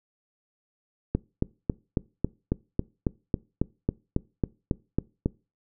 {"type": "click train", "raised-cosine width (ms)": 3, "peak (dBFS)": -10, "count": 16, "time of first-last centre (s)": [1.15, 5.26], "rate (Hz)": 3.65, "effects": ["noise-tail reverb RT60 0.3 s tail -23 dB re dry"]}